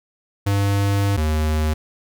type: tone pair in turn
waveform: square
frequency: 99.9 / 77.31 Hz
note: G2 / D#2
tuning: +33 / -11 cents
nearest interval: major third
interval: 444 cents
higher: first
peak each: -17 / -18 dBFS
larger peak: first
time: 0.46-1.17 / 1.17-1.74 s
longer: first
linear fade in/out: 10 ms
effects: none